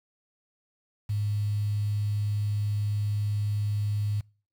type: tone with quantisation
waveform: sine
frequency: 103.83 Hz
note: G#2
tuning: in tune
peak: -25 dBFS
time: 1.09-4.21 s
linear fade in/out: 10 ms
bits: 8
effects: noise-tail reverb RT60 0.4 s tail -26 dB re dry